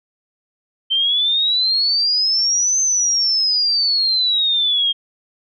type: exponential two-way sweep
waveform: sine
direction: up then down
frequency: 3100 to 6260 to 3213 Hz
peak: -14 dBFS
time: 0.9-4.93 s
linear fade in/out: 20 ms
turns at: 2.8 s
effects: none